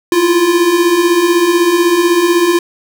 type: beating tone pair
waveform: square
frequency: 333 / 349 Hz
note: E4 / F4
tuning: +18 / -1 cents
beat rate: 16 Hz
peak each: -16 / -10 dBFS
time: 0.12-2.59 s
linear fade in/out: 2 ms
effects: none